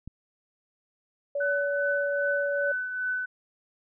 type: click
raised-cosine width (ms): 5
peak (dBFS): -27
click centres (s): 0.076
type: tone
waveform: sine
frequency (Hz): 570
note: C#5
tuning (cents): +48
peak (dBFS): -26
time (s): 1.35-2.72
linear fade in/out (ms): 5
type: tone with tremolo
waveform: sine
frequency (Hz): 1503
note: F#6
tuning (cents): +27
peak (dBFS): -25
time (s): 1.4-3.26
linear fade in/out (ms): 10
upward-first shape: triangle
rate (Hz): 2.5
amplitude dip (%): 55
effects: none